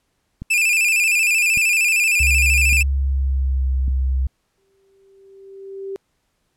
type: click train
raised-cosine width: 5 ms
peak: -18 dBFS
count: 4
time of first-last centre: 0.42-3.88 s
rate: 0.867 Hz
type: tone with vibrato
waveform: 45% pulse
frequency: 2529 Hz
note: D#7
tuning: 28 cents sharp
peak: -14 dBFS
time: 0.5-2.83 s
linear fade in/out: 10 ms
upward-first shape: square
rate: 13 Hz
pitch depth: 71 cents each way
type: tone with pitch glide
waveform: sine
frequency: 68.8 to 65.47 Hz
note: C#2 to C2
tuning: -12 to +2 cents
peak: -16 dBFS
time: 2.2-4.27 s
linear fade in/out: 5 ms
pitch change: -86 cents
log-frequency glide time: 2.8-3.69 s
type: tone with exponential growth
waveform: sine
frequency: 390 Hz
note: G4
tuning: 9 cents flat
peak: -24 dBFS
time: 4.58-5.96 s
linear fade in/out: 0 ms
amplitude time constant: 300 ms
effects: pink hiss -69 dBFS RMS until 6.56 s + low-pass 12000 Hz 12 dB/octave